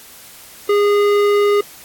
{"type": "tone with tanh clipping", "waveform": "sine", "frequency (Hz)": 410, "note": "G#4", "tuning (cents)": -22, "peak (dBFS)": -13, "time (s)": [0.69, 1.61], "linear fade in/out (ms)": 5, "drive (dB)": 16, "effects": ["white hiss -40 dBFS RMS until 1.84 s", "AAC 64 kbps"]}